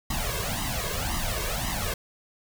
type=noise with flanger; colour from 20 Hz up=pink; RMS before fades=-29 dBFS; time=0.1-1.94 s; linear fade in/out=5 ms; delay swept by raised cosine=1 to 1.88 ms; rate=1.9 Hz; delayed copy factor=+0.95; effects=none